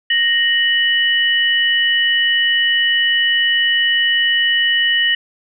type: tone pair together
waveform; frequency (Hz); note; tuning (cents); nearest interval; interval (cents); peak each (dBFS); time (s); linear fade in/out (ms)
sine; 1864.7 / 2960; A#6 / F#7; 0 / 0; minor sixth; 800; -15; 0.1-5.15; 5
effects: none